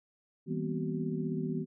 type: tone cluster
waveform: sine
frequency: 160.9 / 195.7 / 238.8 / 255 / 378.4 Hz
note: E3 / G3 / A#3 / C4 / F#4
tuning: -42 / -3 / +42 / -44 / +39 cents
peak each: -35 / -39 / -37 / -39 / -39 dBFS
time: 0.46-1.66 s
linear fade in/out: 50 ms
effects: none